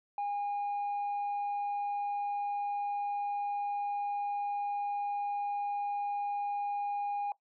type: tone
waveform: sine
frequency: 815 Hz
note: G#5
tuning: 33 cents flat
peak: -29 dBFS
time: 0.18-7.32 s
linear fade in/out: 2 ms
effects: noise-tail reverb RT60 0.1 s tail -18 dB re dry + tanh soft clip ceiling -30 dBFS